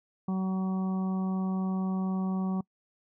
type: harmonic tone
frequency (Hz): 188.5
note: F#3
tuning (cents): +32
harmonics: 1 / 2 / 3 / 4 / 5 / 6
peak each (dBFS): -27 / -42 / -49 / -43 / -47 / -45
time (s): 0.28-2.61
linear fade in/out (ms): 5
effects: noise-tail reverb RT60 0.1 s tail -25 dB re dry